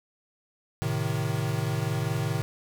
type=chord; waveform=square; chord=A diminished; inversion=none; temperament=equal; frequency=110 / 130.81 / 155.56 Hz; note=A2 / C3 / Eb3; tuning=0 / 0 / 0 cents; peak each=-31 dBFS; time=0.82-2.42 s; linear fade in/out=0 ms; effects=8-bit